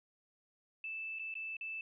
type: tone with dropouts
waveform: sine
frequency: 2637 Hz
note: E7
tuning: in tune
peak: -39 dBFS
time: 0.84-1.81 s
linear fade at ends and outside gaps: 2 ms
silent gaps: 1.188-1.194 / 1.341-1.353 / 1.568-1.61 s
effects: none